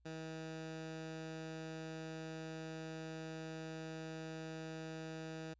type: tone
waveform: 15% pulse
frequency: 160 Hz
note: D#3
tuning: 49 cents sharp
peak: -38 dBFS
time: 0.05-5.54 s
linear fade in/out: 10 ms
effects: added 60 Hz sine -69 dBFS peak until 5.59 s + resampled to 16000 Hz